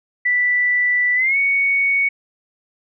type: tone with pitch glide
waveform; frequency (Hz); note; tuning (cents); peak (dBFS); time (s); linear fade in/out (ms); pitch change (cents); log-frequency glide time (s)
sine; 1973 to 2227; B6 to C#7; -2 to +7; -14; 0.25-2.09; 10; +209; 1.15-1.37
effects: none